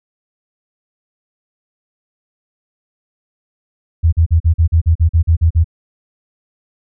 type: tone bursts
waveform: sine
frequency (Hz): 82.41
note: E2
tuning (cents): 0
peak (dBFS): -7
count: 12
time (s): 4.03-5.644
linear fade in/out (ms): 20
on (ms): 96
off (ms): 42
effects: none